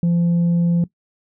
sine tone, 171.5 Hz, F3, 31 cents flat, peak -11 dBFS, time 0.03-0.84 s, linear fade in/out 2 ms, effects noise-tail reverb RT60 0.1 s tail -19 dB re dry + tanh soft clip ceiling -13 dBFS

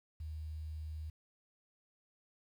sine tone with quantisation, 77.78 Hz, D#2, in tune, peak -40 dBFS, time 0.2-1.1 s, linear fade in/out 5 ms, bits 11, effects none

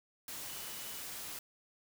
sine tone in noise, 2960 Hz, F#7, in tune, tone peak -54 dBFS, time 0.48-1.01 s, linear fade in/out 2 ms, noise white, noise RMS -44 dBFS, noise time 0.28-1.39 s, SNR -13 dB, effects none

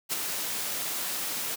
white noise with ADSR envelope, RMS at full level -27 dBFS, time 0.09-1.56 s, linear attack 37 ms, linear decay 12 ms, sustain -5 dB, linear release 19 ms, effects high-pass 150 Hz 12 dB/octave

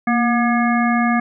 harmonic tone with a mistuned harmonic, 240.4 Hz, B3, 46 cents flat, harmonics 1 / 3 / 5 / 7 / 9, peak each -16 / -21 / -23 / -24 / -26 dBFS, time 0.07-1.2 s, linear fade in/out 5 ms, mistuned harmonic 1, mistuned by -51 cents, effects none

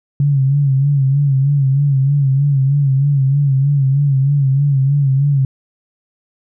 sine tone with vibrato, 138.59 Hz, C#3, in tune, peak -10 dBFS, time 0.2-5.45 s, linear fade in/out 2 ms, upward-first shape sine, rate 3.2 Hz, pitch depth 71 cents each way, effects none

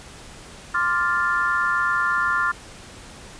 sine chord, D minor seventh, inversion third, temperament equal, 1046.5 / 1174.7 / 1396.9 / 1760 Hz, C6 / D6 / F6 / A6, 0 / 0 / 0 / 0 cents, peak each -26 / -27 / -21 / -26 dBFS, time 0.74-2.52 s, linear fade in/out 10 ms, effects pink hiss -42 dBFS RMS until 3.39 s + resampled to 22050 Hz

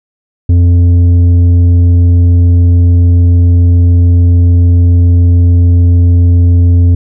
sine tone with tanh clipping, 87.31 Hz, F2, in tune, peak -4 dBFS, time 0.49-6.95 s, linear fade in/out 5 ms, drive 7 dB, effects none

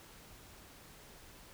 silence, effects pink hiss -56 dBFS RMS until 1.53 s

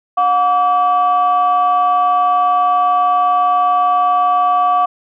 sine tone pair together, 722.6 / 1150 Hz, F#5 / D6, -41 / -37 cents, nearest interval minor sixth, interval 804 cents, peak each -12 dBFS, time 0.17-4.86 s, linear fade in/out 10 ms, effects tanh soft clip ceiling -5 dBFS

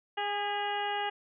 harmonic tone with a mistuned harmonic, 410 Hz, G#4, 22 cents flat, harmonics 1 / 2 / 3 / 4 / 5 / 6 / 7 / 8, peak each -39 / -32 / -43 / -39 / -41 / -47 / -39 / -50 dBFS, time 0.17-1.1 s, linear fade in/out 10 ms, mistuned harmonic 5, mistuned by -48 cents, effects none

